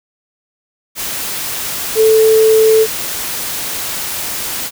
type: tone in noise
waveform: sine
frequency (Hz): 440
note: A4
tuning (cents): 0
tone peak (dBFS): -6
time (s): 1.95-2.87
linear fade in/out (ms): 50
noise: white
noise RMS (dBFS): -21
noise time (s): 0.95-4.71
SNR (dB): +12
effects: none